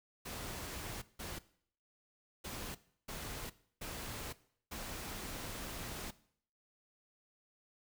pink noise bursts at uneven times, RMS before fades -44 dBFS, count 6, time 0.25-1.02 / 1.19-1.39 / 2.44-2.75 / 3.08-3.5 / 3.81-4.33 / 4.71-6.11 s, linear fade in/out 10 ms, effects noise-tail reverb RT60 0.6 s tail -18 dB re dry

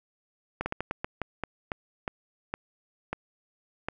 slowing click train, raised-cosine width 0.5 ms, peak -15 dBFS, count 13, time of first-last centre 0.61-3.886 s, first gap 50 ms, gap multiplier 1.28, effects none

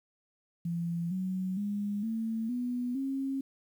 sine tone with pitch steps, 170 / 186.46 / 204.5 / 224.3 / 246 / 269.9 Hz, F3 / F#3 / G#3 / A3 / B3 / C#4, -46 / +14 / -26 / +34 / -7 / -46 cents, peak -30 dBFS, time 0.65-3.41 s, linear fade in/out 5 ms, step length 460 ms, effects 10-bit

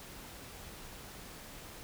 silence, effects pink hiss -49 dBFS RMS until 1.83 s

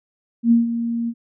sine tone with ADSR envelope, 233.1 Hz, A#3, in tune, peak -9 dBFS, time 0.43-1.14 s, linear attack 82 ms, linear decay 150 ms, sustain -11 dB, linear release 56 ms, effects none

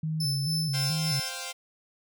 sine tone with vibrato, 146.83 Hz, D3, in tune, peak -27 dBFS, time 0.03-1.2 s, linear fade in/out 5 ms, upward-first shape square, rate 2.3 Hz, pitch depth 120 cents each way
40% pulse tone with tremolo, 5270 Hz, E8, 1 cent flat, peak -27 dBFS, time 0.2-1.29 s, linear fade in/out 5 ms, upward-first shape sine, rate 3.5 Hz, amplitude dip 50%
5% pulse chord, C suspended fourth, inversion none, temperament equal, 523.3 / 698.5 / 784 Hz, C5 / F5 / G5, 0 / 0 / 0 cents, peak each -27 dBFS, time 0.73-1.53 s, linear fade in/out 20 ms
effects none

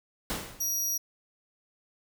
pink noise with exponential decay, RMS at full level -30 dBFS, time 0.3-0.81 s, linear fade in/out 0 ms, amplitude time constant 110 ms
sawtooth tone, 5750 Hz, F8, 50 cents sharp, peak -25 dBFS, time 0.6-0.98 s, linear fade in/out 10 ms
effects none

